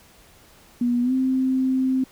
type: tone with pitch glide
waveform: sine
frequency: 242 to 260.9 Hz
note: B3 to C4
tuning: -35 to -5 cents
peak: -18 dBFS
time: 0.81-2.04 s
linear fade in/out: 5 ms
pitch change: +130 cents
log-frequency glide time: 1.02-1.13 s
effects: pink hiss -52 dBFS RMS until 2.11 s